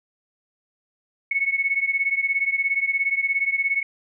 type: beating tone pair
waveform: sine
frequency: 2200 / 2217 Hz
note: C#7 / C#7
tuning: -14 / 0 cents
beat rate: 17 Hz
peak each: -22 / -24 dBFS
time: 1.31-3.83 s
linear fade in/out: 5 ms
effects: none